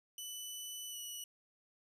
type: tone with pitch glide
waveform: 15% pulse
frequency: 2983 to 2942 Hz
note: F#7 to F#7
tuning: +13 to -11 cents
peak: -36 dBFS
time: 0.18-1.24 s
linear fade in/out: 2 ms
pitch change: -24 cents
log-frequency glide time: 0.9-0.97 s
effects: none